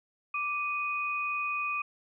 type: tone pair together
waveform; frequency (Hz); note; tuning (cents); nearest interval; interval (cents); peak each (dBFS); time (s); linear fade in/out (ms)
sine; 1174.7 / 2489; D6 / D#7; 0 / 0; octave + minor second; 1300; -33 / -31; 0.34-1.82; 5
effects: none